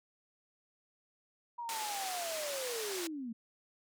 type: linear sweep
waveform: sine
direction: down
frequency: 964 to 217.2 Hz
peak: -38 dBFS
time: 1.58-3.33 s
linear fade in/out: 10 ms
type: band-pass noise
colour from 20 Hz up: white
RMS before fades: -41 dBFS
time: 1.69-3.07 s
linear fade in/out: 0 ms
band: 410 to 8700 Hz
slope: 12 dB/octave
effects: none